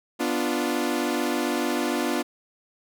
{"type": "chord", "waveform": "sawtooth", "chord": "B diminished", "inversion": "none", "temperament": "equal", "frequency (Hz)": [246.9, 293.7, 349.2], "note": ["B3", "D4", "F4"], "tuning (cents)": [0, 0, 0], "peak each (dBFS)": -24, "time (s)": [0.19, 2.23], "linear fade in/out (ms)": 20, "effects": []}